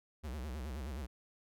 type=tone with vibrato; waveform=square; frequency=68.7 Hz; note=C#2; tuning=15 cents flat; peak=-40 dBFS; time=0.23-1.07 s; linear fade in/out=20 ms; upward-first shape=sine; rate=9.5 Hz; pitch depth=230 cents each way; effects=none